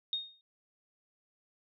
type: tone with exponential decay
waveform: sine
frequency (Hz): 3706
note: A#7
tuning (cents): -11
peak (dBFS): -28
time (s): 0.13-0.41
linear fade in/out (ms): 1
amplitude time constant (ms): 59
effects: none

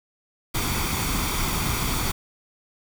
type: noise with comb filter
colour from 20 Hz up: pink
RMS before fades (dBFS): -25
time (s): 0.54-2.12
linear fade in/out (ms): 10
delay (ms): 0.87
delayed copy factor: +0.55
effects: none

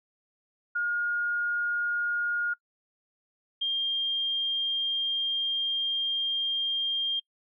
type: tone pair in turn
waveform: sine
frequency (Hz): 1427 / 3204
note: F6 / G7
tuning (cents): +37 / +37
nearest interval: octave + major second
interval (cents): 1400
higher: second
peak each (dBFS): -25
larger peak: neither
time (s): 0.75-2.54 / 3.61-7.2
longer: second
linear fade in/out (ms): 10
effects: noise-tail reverb RT60 0.1 s tail -25 dB re dry

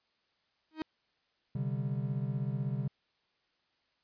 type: tone with exponential growth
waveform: 45% pulse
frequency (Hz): 314.2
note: D#4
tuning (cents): +17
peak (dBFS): -30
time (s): 0.71-0.82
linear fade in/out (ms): 1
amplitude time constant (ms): 22
type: chord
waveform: triangle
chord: C suspended second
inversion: none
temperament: equal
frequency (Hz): 130.81 / 146.83 / 196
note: C3 / D3 / G3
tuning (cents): 0 / 0 / 0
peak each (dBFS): -32 / -34 / -37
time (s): 1.55-2.88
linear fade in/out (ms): 5
effects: white hiss -75 dBFS RMS until 4.03 s + resampled to 11025 Hz

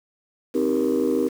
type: chord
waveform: sine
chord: C minor seventh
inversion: none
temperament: just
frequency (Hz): 261.6 / 314 / 392.4 / 470.9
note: C4 / Eb4 / G4 / Bb4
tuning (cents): 0 / +16 / +2 / +18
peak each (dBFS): -23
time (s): 0.54-1.29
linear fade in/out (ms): 20
effects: tanh soft clip ceiling -13 dBFS + 7-bit

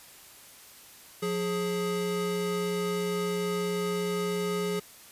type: tone pair together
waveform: square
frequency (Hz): 178.37 / 417.2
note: F3 / G#4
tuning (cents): +37 / +8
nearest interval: octave + minor third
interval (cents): 1471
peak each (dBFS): -33 / -30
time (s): 1.22-4.8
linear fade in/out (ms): 10
effects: white hiss -51 dBFS RMS until 5.11 s + resampled to 32000 Hz

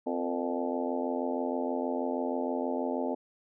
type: harmonic tone with a mistuned harmonic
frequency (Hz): 86.3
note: F2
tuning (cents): -20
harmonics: 3 / 4 / 5 / 6 / 7 / 8 / 9 / 10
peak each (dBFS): -33 / -38 / -36 / -40 / -36 / -42 / -41 / -40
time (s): 0.06-3.15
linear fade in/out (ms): 10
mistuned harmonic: 5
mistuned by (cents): +65
effects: none

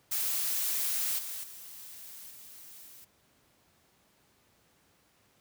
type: noise with level steps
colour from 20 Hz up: blue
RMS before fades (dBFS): -31 / -39 / -47 / -50 / -52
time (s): 0.11-3.05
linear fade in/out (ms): 10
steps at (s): 1.18 / 1.43 / 2.3 / 2.86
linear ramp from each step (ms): 10
effects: pink hiss -67 dBFS RMS until 5.4 s + high-pass 80 Hz 12 dB/octave

